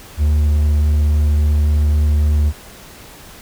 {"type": "tone", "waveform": "triangle", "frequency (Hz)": 74.7, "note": "D2", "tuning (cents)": 30, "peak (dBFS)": -9, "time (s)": [0.17, 2.53], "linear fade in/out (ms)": 50, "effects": ["pink hiss -39 dBFS RMS until 3.41 s"]}